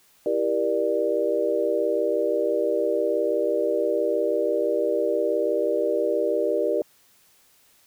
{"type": "chord", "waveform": "sine", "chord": "E half-diminished seventh", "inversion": "none", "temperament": "just", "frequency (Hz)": [329.6, 395.6, 474.7, 593.3], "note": ["E4", "G4", "Bb4", "D5"], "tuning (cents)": [0, 16, 31, 18], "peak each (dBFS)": [-29, -26, -25, -25], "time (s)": [0.26, 6.82], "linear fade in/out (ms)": 2, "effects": ["white hiss -59 dBFS RMS until 7.86 s"]}